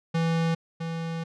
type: tone pair in turn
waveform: square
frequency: 164.9 / 164.9 Hz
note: E3 / E3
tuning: +1 / +1 cents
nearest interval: unison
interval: 0 cents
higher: neither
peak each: -23 / -30 dBFS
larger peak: first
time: 0.14-0.55 / 0.8-1.24 s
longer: second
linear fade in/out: 10 ms
effects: low-pass 5000 Hz 12 dB/octave

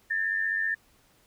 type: tone pair together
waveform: sine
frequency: 1700 / 1795.4 Hz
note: G#6 / A6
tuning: +40 / +34 cents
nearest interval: minor second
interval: 94 cents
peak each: -32 / -26 dBFS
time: 0.1-0.75 s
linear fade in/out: 10 ms
effects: pink hiss -63 dBFS RMS until 1.26 s

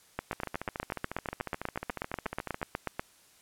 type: two click trains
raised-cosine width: 0.5 ms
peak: -20 / -16 dBFS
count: 33 / 24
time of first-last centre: 0.33-2.616 / 0.19-2.995 s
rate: 14 / 8.2 Hz
effects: white hiss -61 dBFS RMS until 3.41 s + low-pass 12000 Hz 12 dB/octave

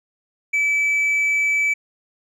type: tone with tanh clipping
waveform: triangle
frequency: 2304 Hz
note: D7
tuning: 34 cents flat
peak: -17 dBFS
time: 0.53-1.74 s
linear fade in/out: 10 ms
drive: 7 dB
effects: none

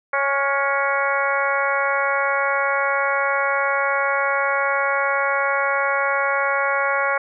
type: harmonic tone with a mistuned harmonic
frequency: 277.2 Hz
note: C#4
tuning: in tune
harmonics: 2 / 3 / 4 / 5 / 6 / 7 / 8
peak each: -24 / -27 / -24 / -24 / -28 / -28 / -27 dBFS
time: 0.13-7.18 s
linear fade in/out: 5 ms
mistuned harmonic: 5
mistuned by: +31 cents
effects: none

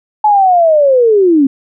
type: linear sweep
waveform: sine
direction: down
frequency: 861 to 261.6 Hz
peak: -5 dBFS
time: 0.24-1.47 s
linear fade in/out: 5 ms
effects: none

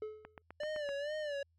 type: tone with exponential decay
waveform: triangle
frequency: 430 Hz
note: A4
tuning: 40 cents flat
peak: -34 dBFS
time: 0.02-0.42 s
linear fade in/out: 2 ms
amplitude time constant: 85 ms
type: click train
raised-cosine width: 0.5 ms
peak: -32 dBFS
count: 6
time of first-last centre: 0.25-0.89 s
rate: 7.81 Hz
type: tone with vibrato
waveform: square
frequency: 587.3 Hz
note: D5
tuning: in tune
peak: -37 dBFS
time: 0.6-1.43 s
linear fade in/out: 5 ms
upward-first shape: sine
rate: 2.2 Hz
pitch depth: 87 cents each way
effects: added 83 Hz sine -70 dBFS peak until 1.58 s + low-pass 4000 Hz 12 dB/octave

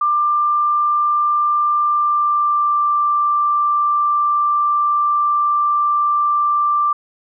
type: tone with pitch glide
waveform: sine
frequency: 1188 to 1179.1 Hz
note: D6 to D6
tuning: +20 to +7 cents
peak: -13 dBFS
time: 0.01-6.93 s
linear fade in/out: 5 ms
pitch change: -13 cents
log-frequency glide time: 1.81-2.79 s
effects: none

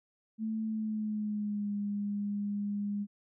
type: tone with pitch glide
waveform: sine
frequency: 220 to 204.1 Hz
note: A3 to G#3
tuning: 0 to -30 cents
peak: -31 dBFS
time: 0.38-3.07 s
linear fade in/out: 50 ms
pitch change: -130 cents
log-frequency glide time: 0.64-1.73 s
effects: none

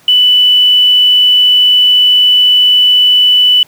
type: tone with quantisation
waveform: sine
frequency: 2982 Hz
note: F#7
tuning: 13 cents sharp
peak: -4 dBFS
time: 0.08-3.63 s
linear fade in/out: 2 ms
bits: 5
effects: pink hiss -45 dBFS RMS until 3.67 s + high-pass 100 Hz 12 dB/octave

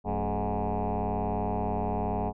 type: tone with frequency modulation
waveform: sine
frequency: 322.1 Hz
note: E4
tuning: 40 cents flat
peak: -25 dBFS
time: 0.04-2.33 s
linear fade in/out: 50 ms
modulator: 101 Hz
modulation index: 5.5
effects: tanh soft clip ceiling -23 dBFS

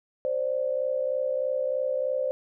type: tone pair together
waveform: sine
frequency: 523.3 / 586.5 Hz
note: C5 / D5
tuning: 0 / -2 cents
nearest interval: major second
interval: 198 cents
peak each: -26 / -29 dBFS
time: 0.25-2.31 s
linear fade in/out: 0 ms
effects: none

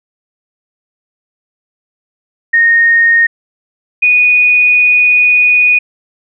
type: tone pair in turn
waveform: sine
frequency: 1851 / 2471 Hz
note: A#6 / D#7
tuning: -13 / -13 cents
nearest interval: perfect fourth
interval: 500 cents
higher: second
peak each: -5 dBFS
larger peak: neither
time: 2.53-3.27 / 4.02-5.79 s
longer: second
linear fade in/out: 10 ms
effects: none

